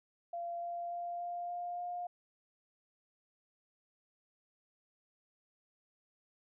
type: tone with pitch steps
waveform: sine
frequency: 688 / 692 / 696 / 700 / 704.1 / 708.2 Hz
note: F5 / F5 / F5 / F5 / F5 / F5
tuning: -26 / -16 / -6 / +4 / +14 / +24 cents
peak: -37 dBFS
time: 0.33-2.07 s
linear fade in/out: 5 ms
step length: 290 ms
effects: none